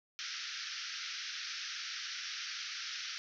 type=band-pass noise; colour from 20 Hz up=white; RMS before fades=-42 dBFS; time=0.19-3.18 s; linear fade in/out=0 ms; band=1300 to 6000 Hz; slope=96 dB/octave; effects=none